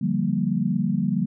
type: chord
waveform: sine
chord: G minor seventh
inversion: second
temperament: equal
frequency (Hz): 146.83 / 174.61 / 196 / 233.1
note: D3 / F3 / G3 / Bb3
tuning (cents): 0 / 0 / 0 / 0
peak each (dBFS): -28 / -26 / -24 / -26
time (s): 0.01-1.26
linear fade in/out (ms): 10
effects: none